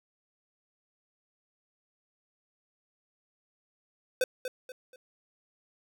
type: tone with echo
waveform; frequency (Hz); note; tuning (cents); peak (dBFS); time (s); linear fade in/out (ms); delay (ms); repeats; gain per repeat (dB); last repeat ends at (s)
square; 510; C5; -44; -24; 4.21-4.24; 2; 240; 3; -9; 4.96
effects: none